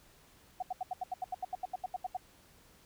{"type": "tone bursts", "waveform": "sine", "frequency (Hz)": 740, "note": "F#5", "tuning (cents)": 0, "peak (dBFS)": -32, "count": 16, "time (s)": [0.6, 2.17], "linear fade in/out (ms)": 5, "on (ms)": 25, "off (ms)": 78, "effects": ["pink hiss -62 dBFS RMS until 2.85 s"]}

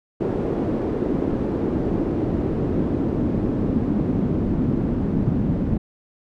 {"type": "noise with band-pass filter sweep", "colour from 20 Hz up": "brown", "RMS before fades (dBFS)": -22, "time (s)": [0.2, 5.78], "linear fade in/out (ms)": 10, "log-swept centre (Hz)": [380, 220], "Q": 1.8, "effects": []}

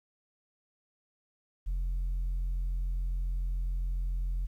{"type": "tone", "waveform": "sine", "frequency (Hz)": 43.58, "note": "F1", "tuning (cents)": -3, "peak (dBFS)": -26, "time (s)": [1.66, 4.47], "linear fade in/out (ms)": 20, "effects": ["tanh soft clip ceiling -28 dBFS", "11-bit"]}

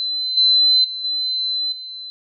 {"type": "tone with level steps", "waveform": "sine", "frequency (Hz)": 4049, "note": "B7", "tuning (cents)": 42, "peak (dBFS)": [-20, -11, -25, -19, -30], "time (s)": [0, 2.1], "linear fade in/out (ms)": 0, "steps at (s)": [0.37, 0.84, 1.04, 1.72], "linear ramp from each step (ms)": 5, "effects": []}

